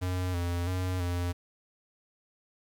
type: tone with pitch steps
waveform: square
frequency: 91.2 / 87 / 91.8 / 88 Hz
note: F#2 / F2 / F#2 / F2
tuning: -24 / -6 / -13 / +14 cents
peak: -29 dBFS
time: 0.01-1.33 s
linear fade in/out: 20 ms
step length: 330 ms
effects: 10-bit